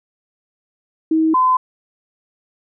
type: tone pair in turn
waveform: sine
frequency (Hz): 318.8 / 1021.2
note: D#4 / C6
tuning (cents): +42 / -42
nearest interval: octave + minor sixth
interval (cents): 2016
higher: second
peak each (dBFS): -12 / -11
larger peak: second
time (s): 1.11-1.34 / 1.34-1.57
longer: neither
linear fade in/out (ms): 5
effects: none